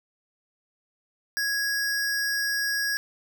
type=tone pair together; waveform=square; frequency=1661.2 / 5581 Hz; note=G#6 / F8; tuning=0 / -2 cents; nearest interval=octave + major sixth; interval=2098 cents; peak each=-26 / -32 dBFS; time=1.37-2.97 s; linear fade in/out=0 ms; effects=none